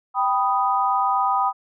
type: chord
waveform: sine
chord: G augmented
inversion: none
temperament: equal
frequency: 784 / 987.8 / 1244.5 Hz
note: G5 / B5 / D#6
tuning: 0 / 0 / 0 cents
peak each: -22 dBFS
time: 0.14-1.53 s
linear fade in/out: 50 ms
effects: none